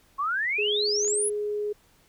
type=exponential sweep; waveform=sine; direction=up; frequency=1071 to 11000 Hz; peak=-24 dBFS; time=0.18-1.3 s; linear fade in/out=20 ms
type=tone; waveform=sine; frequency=416.9 Hz; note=G#4; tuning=7 cents sharp; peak=-26 dBFS; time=0.58-1.73 s; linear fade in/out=10 ms
type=clicks; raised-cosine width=0.2 ms; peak=-29 dBFS; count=2; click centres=1.047 / 1.078 s
effects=pink hiss -61 dBFS RMS until 2.08 s